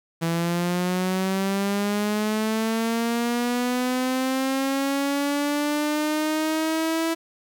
sawtooth linear sweep, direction up, 164.8 to 329.6 Hz, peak -18 dBFS, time 0.21-7.15 s, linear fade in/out 20 ms, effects 10-bit

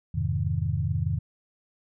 sine chord, F minor seventh, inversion none, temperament equal with one note detuned, 85.66 / 103.83 / 130.81 / 155.56 Hz, F2 / Ab2 / C3 / Eb3, -33 / 0 / 0 / 0 cents, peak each -29 / -29 / -30 / -30 dBFS, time 0.14-1.19 s, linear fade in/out 10 ms, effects none

